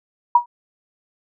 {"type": "tone with exponential decay", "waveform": "sine", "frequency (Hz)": 960, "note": "B5", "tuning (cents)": -49, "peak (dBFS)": -5, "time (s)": [0.35, 0.46], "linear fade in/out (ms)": 5, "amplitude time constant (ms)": 23, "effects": []}